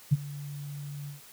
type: tone with ADSR envelope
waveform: sine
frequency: 144.1 Hz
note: D3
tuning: 33 cents flat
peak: -16 dBFS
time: 0.11-1.21 s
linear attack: 19 ms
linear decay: 31 ms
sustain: -20 dB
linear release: 130 ms
effects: white hiss -52 dBFS RMS until 1.32 s